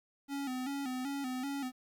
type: tone with vibrato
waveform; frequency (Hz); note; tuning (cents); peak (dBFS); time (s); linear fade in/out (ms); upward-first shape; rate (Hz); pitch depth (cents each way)
square; 266.9; C4; +35; -36; 0.28-1.72; 50; square; 2.6; 81
effects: 11-bit